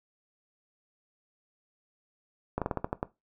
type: slowing click train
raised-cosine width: 1 ms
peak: -15 dBFS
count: 8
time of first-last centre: 2.58-3.029 s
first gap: 37 ms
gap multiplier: 1.18
effects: noise-tail reverb RT60 0.2 s tail -17 dB re dry